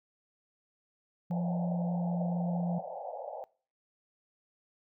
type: tone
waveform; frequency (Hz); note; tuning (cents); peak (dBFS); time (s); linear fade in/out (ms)
sine; 174.2; F3; -4; -29; 1.3-2.79; 10
type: band-pass noise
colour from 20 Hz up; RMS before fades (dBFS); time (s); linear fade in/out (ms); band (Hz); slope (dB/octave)
pink; -41; 1.31-3.44; 0; 510 to 850; 96
effects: noise-tail reverb RT60 0.4 s tail -22 dB re dry